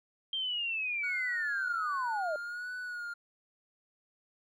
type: linear sweep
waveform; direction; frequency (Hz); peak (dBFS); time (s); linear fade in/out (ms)
sine; down; 3190 to 587.3; -31; 0.33-2.36; 2
type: tone with vibrato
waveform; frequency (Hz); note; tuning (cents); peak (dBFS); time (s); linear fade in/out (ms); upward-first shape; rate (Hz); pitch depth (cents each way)
triangle; 1447; F#6; -39; -35; 1.03-3.14; 10; sine; 1.3; 50
effects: none